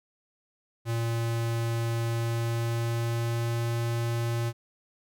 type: tone with pitch glide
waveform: square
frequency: 115.8 to 117.01 Hz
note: A#2 to A#2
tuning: -11 to +7 cents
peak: -27 dBFS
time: 0.85-4.53 s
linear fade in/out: 50 ms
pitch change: +18 cents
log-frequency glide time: 2.03-3.66 s
effects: none